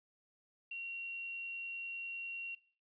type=tone with quantisation; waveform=sine; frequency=2745 Hz; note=F7; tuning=31 cents flat; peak=-40 dBFS; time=0.71-2.55 s; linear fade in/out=5 ms; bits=11; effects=noise-tail reverb RT60 0.4 s tail -18 dB re dry + resampled to 11025 Hz